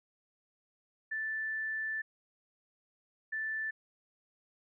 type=tone bursts at uneven times; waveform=sine; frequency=1760 Hz; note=A6; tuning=in tune; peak=-33 dBFS; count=2; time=1.11-2.02 / 3.32-3.71 s; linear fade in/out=10 ms; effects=none